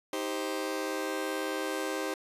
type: chord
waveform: sawtooth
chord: C minor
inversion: first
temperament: just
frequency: 314 / 392.4 / 523.3 Hz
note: Eb4 / G4 / C5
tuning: +16 / +2 / 0 cents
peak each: -32 dBFS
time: 0.13-2.14 s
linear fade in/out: 2 ms
effects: resampled to 32000 Hz